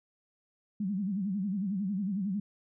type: tone with vibrato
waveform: sine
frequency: 196 Hz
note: G3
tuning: in tune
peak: -29 dBFS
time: 0.8-2.4 s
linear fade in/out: 5 ms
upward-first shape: sine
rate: 11 Hz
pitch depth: 140 cents each way
effects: none